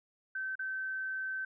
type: tone with dropouts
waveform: sine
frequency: 1541 Hz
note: G6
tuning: 30 cents flat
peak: -34 dBFS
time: 0.35-1.45 s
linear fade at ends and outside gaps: 5 ms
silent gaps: 0.555-0.592 s
effects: none